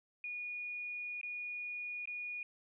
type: tone with dropouts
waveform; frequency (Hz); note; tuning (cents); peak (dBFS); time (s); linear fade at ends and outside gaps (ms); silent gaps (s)
sine; 2450; D#7; -27; -39; 0.24-2.43; 2; 1.213-1.231 / 2.056-2.074
effects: none